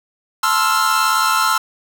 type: chord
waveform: 45% pulse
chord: F major seventh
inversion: first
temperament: equal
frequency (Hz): 880 / 1046.5 / 1318.5 / 1396.9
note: A5 / C6 / E6 / F6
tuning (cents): 0 / 0 / 0 / 0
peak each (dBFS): -23 / -20 / -17 / -20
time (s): 0.43-1.58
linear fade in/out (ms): 5
effects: none